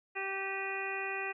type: harmonic tone with a mistuned harmonic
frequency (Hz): 388.2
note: G4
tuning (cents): -17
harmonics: 1 / 2 / 3 / 4 / 5 / 6 / 7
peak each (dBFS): -41 / -42 / -45 / -43 / -40 / -40 / -45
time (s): 0.15-1.33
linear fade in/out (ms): 20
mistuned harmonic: 6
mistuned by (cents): +92
effects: none